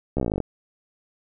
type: slowing click train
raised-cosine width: 2 ms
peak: -11 dBFS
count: 14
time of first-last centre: 0.17-0.403 s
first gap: 14 ms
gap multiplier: 1.04
effects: none